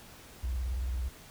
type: tone with vibrato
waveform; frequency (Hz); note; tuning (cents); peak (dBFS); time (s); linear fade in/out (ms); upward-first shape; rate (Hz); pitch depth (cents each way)
triangle; 62.4; B1; +19; -26; 0.43-1.09; 10; sine; 18; 190
effects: tanh soft clip ceiling -28 dBFS + pink hiss -52 dBFS RMS until 1.3 s